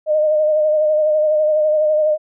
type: tone with vibrato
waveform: sine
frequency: 613 Hz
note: D#5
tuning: 26 cents flat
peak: -12 dBFS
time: 0.06-2.18 s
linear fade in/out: 50 ms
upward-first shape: sine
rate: 12 Hz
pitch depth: 31 cents each way
effects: none